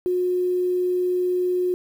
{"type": "tone with quantisation", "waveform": "sine", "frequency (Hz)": 361.6, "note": "F#4", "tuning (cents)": -40, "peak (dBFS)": -19, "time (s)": [0.06, 1.74], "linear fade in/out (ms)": 0, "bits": 8, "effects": []}